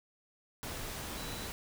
sine tone in noise, 3951 Hz, B7, in tune, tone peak -49 dBFS, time 1.17-1.47 s, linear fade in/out 0 ms, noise pink, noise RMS -41 dBFS, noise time 0.63-1.52 s, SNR -11 dB, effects none

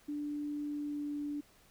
sine tone with pitch glide, 293.7 to 291.8 Hz, D4 to D4, 0 to -11 cents, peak -35 dBFS, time 0.08-1.41 s, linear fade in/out 10 ms, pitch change -11 cents, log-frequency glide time 0.62-1.18 s, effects pink hiss -64 dBFS RMS until 1.7 s

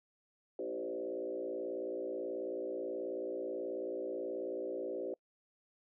sine tone with frequency modulation, 448.2 Hz, A4, 32 cents sharp, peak -36 dBFS, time 0.59-5.14 s, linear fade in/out 2 ms, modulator 58.5 Hz, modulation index 2.2, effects noise-tail reverb RT60 0.1 s tail -25 dB re dry

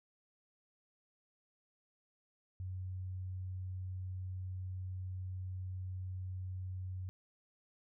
sine tone, 92.7 Hz, F#2, 4 cents sharp, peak -39 dBFS, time 2.6-7.09 s, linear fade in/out 0 ms, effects none

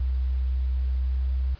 sine tone with pitch glide, 64 to 64.63 Hz, C2 to C2, -38 to -21 cents, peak -22 dBFS, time 0-1.55 s, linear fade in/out 5 ms, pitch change +17 cents, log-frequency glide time 1.06-1.33 s, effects pink hiss -53 dBFS RMS until 1.59 s + resampled to 11025 Hz

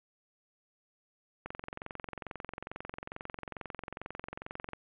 click train, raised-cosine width 0.5 ms, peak -24 dBFS, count 74, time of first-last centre 1.46-4.734 s, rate 22.3 Hz, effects resampled to 8000 Hz + 9-bit

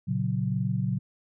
sine chord, F# major, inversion first, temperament equal, 116.54 / 138.59 / 185 Hz, A#2 / C#3 / F#3, 0 / 0 / 0 cents, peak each -29 dBFS, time 0.07-0.99 s, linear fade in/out 20 ms, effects none

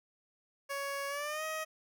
15% pulse tone with pitch glide, 558 to 630 Hz, C#5 to D#5, +11 to +21 cents, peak -29 dBFS, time 0.69-1.65 s, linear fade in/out 20 ms, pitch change +210 cents, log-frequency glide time 1.08-1.44 s, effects none

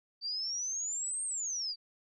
sine exponential two-way sweep, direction up then down, 4600 to 8700 to 4600 Hz, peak -33 dBFS, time 0.21-1.76 s, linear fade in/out 50 ms, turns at 1.24 s, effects none

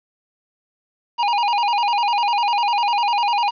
square tone with vibrato, 881 Hz, A5, 2 cents sharp, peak -17 dBFS, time 1.18-3.51 s, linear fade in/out 20 ms, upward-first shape square, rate 10 Hz, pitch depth 130 cents each way, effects resampled to 11025 Hz + 8-bit

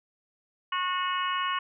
harmonic tone, 364.9 Hz, F#4, 24 cents flat, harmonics 3 / 4 / 5 / 6 / 7 / 8, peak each -28 / -36 / -37 / -40 / -40 / -34 dBFS, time 0.72-1.59 s, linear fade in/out 5 ms, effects none

